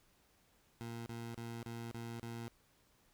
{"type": "tone bursts", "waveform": "20% pulse", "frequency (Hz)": 116.54, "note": "A#2", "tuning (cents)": 0, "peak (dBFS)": -38, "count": 6, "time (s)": [0.81, 2.48], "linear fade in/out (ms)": 0, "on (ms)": 250, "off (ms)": 34, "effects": ["pink hiss -71 dBFS RMS until 3.13 s"]}